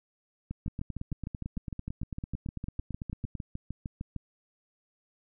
two click trains, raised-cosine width 5 ms, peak -23 / -23 dBFS, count 25 / 25, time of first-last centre 0.51-4.163 / 0.68-3.353 s, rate 6.57 / 8.98 Hz, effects none

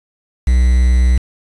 triangle tone with quantisation, 62.1 Hz, B1, 10 cents sharp, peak -6 dBFS, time 0.47-1.18 s, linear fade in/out 5 ms, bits 5, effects resampled to 24000 Hz

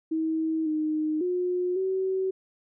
sine tone with pitch steps, 319.7 / 309 / 360 / 379 Hz, D#4 / D#4 / F#4 / F#4, +47 / -12 / -47 / +42 cents, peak -24 dBFS, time 0.11-2.31 s, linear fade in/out 10 ms, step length 550 ms, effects none

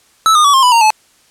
square tone with pitch steps, 1309 / 1221.3 / 1139.6 / 1063.2 / 992 / 925.6 / 863.6 Hz, E6 / D#6 / C#6 / C6 / B5 / A#5 / A5, -13 / -33 / +48 / +27 / +7 / -13 / -33 cents, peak -7 dBFS, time 0.26-0.904 s, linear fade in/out 0 ms, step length 92 ms, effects white hiss -51 dBFS RMS until 1.3 s + low-pass 10000 Hz 12 dB/octave

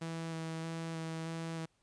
sawtooth tone with vibrato, 163.2 Hz, E3, 17 cents flat, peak -34 dBFS, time 0.01-1.66 s, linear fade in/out 10 ms, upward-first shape square, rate 1.6 Hz, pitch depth 11 cents each way, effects pink hiss -75 dBFS RMS until 1.82 s + resampled to 22050 Hz

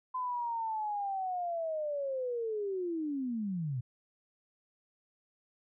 sine linear sweep, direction down, 1024 to 116.9 Hz, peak -32 dBFS, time 0.14-3.81 s, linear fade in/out 10 ms, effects none

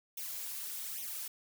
blue noise with flanger, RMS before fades -41 dBFS, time 0.17-1.28 s, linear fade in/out 5 ms, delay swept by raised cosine 0.32 to 5.22 ms, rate 1.2 Hz, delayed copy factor +1, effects none

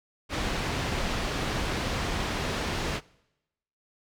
pink low-pass noise, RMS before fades -30 dBFS, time 0.29-3.01 s, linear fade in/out 50 ms, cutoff 4700 Hz, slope 12 dB/octave, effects noise-tail reverb RT60 0.9 s tail -23 dB re dry

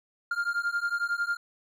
triangle beating tone pair, 1396.9 / 1407.9 Hz, F6 / F6, 0 / +14 cents, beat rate 11 Hz, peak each -28 dBFS, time 0.31-1.37 s, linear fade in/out 5 ms, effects none

